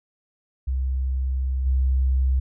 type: tone with level steps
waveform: sine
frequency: 65.3 Hz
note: C2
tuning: 3 cents flat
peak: -21 / -17 dBFS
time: 0.67-2.4 s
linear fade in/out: 10 ms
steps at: 1.65 s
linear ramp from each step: 20 ms
effects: none